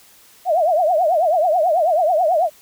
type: tone with vibrato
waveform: sine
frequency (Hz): 670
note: E5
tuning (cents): +28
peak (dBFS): -13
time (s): 0.45-2.5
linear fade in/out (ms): 50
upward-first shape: triangle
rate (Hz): 9.2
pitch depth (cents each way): 230
effects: white hiss -49 dBFS RMS until 2.61 s